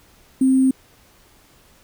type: tone with sample-and-hold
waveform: sine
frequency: 262.8 Hz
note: C4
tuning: 8 cents sharp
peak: -12 dBFS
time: 0.41-0.71 s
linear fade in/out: 5 ms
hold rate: 8820 Hz
effects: pink hiss -53 dBFS RMS until 1.83 s